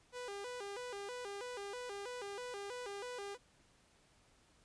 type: tone with vibrato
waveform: sawtooth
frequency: 445.6 Hz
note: A4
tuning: 22 cents sharp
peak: -39 dBFS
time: 0.12-3.38 s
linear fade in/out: 50 ms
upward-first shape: square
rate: 3.1 Hz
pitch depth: 180 cents each way
effects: pink hiss -69 dBFS RMS until 4.64 s + resampled to 22050 Hz